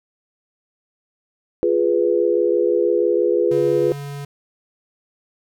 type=chord; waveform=sine; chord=F diminished; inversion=none; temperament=equal; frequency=349.2 / 415.3 / 493.9 Hz; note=F4 / Ab4 / Cb5; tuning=0 / 0 / 0 cents; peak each=-19 dBFS; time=1.63-3.92 s; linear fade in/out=0 ms
type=tone; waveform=square; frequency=142.1 Hz; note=C#3; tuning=43 cents sharp; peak=-29 dBFS; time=3.51-4.25 s; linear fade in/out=5 ms
effects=none